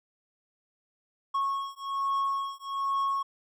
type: beating tone pair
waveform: triangle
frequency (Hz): 1098 / 1099.2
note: C#6 / C#6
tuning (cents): -17 / -15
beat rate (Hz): 1.2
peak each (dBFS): -29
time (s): 1.34-3.23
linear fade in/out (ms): 10
effects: none